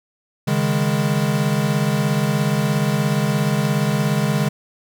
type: chord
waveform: square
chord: C# suspended second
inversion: none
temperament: equal with one note detuned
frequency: 138.59 / 155.56 / 204.9 Hz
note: C#3 / D#3 / G#3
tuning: 0 / 0 / -23 cents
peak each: -22 dBFS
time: 0.47-4.49 s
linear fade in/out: 10 ms
effects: none